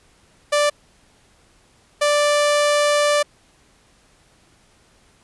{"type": "tone bursts at uneven times", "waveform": "sawtooth", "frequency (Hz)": 587.3, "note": "D5", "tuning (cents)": 0, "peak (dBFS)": -11, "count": 2, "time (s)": [[0.52, 0.7], [2.01, 3.23]], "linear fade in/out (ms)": 10, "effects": ["pink hiss -56 dBFS RMS until 5.23 s", "resampled to 24000 Hz"]}